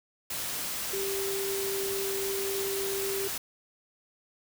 sine tone in noise, 392 Hz, G4, in tune, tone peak -31 dBFS, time 0.93-3.28 s, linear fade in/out 5 ms, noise white, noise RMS -34 dBFS, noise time 0.3-3.38 s, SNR 0 dB, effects none

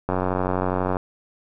click train, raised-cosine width 1 ms, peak -9 dBFS, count 82, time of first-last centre 0.09-0.969 s, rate 92.2 Hz, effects none

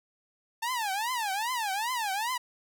sawtooth tone with vibrato, 884 Hz, A5, 8 cents sharp, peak -25 dBFS, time 0.62-2.38 s, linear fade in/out 10 ms, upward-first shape triangle, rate 2.5 Hz, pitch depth 290 cents each way, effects none

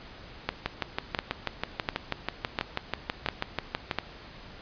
two click trains, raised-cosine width 0.3 ms, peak -10 / -11 dBFS, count 6 / 21, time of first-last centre 0.49-3.987 / 0.66-3.912 s, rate 1.43 / 6.15 Hz, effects pink hiss -47 dBFS RMS until 4.61 s + resampled to 11025 Hz

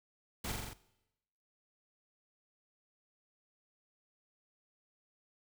pink noise with echo, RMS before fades -39 dBFS, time 0.44-0.52 s, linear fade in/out 5 ms, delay 43 ms, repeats 5, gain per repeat -2 dB, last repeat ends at 0.735 s, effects noise-tail reverb RT60 0.9 s tail -19 dB re dry

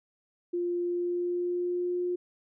sine tone with pitch glide, 350 to 356.1 Hz, F4 to F4, +4 to +34 cents, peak -27 dBFS, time 0.53-2.16 s, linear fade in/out 10 ms, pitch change +30 cents, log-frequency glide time 0.8-2.01 s, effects none

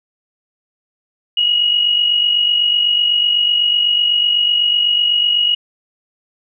sine tone pair together, 2854 / 2902 Hz, F7 / F#7, +37 / -34 cents, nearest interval unison, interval 29 cents, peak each -21 / -12 dBFS, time 1.37-5.55 s, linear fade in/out 5 ms, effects none

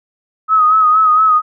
sine tone with vibrato, 1267 Hz, D#6, 31 cents sharp, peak -7 dBFS, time 0.48-1.42 s, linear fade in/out 50 ms, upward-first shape sine, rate 4.3 Hz, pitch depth 46 cents each way, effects none

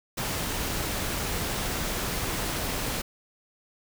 pink noise, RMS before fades -30 dBFS, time 0.17-3.02 s, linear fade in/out 10 ms, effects none

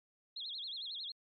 sine tone with vibrato, 3720 Hz, A#7, 4 cents flat, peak -40 dBFS, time 0.36-1.12 s, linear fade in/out 5 ms, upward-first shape sine, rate 11 Hz, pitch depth 240 cents each way, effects MP3 32 kbps

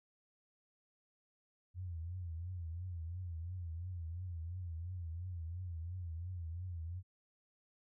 sine tone with vibrato, 86.4 Hz, F2, 18 cents flat, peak -40 dBFS, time 1.74-7.03 s, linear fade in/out 50 ms, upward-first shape triangle, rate 2.9 Hz, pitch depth 140 cents each way, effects none

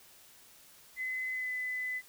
sine tone with pitch glide, 2030 to 2008 Hz, B6 to B6, +47 to +28 cents, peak -33 dBFS, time 0.96-2.02 s, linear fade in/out 50 ms, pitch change -19 cents, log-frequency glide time 1.34-1.5 s, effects white hiss -58 dBFS RMS until 2.08 s

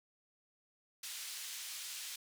pink band-pass noise, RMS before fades -45 dBFS, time 1.03-2.16 s, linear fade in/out 5 ms, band 3000 to 13000 Hz, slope 12 dB/octave, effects none

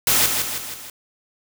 white noise with echo, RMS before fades -17 dBFS, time 0.07-0.26 s, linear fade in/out 2 ms, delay 160 ms, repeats 4, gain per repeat -5 dB, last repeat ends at 0.9 s, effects none

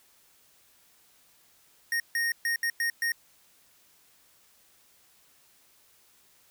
square tone bursts at uneven times, 1857 Hz, A#6, 7 cents flat, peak -26 dBFS, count 6, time 1.92-2 / 2.15-2.32 / 2.45-2.56 / 2.63-2.7 / 2.8-2.9 / 3.02-3.12 s, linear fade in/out 2 ms, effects white hiss -62 dBFS RMS until 6.5 s

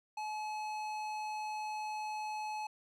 sine tone with tanh clipping, 855 Hz, A5, 50 cents flat, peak -39 dBFS, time 0.17-2.67 s, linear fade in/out 5 ms, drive 16 dB, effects none

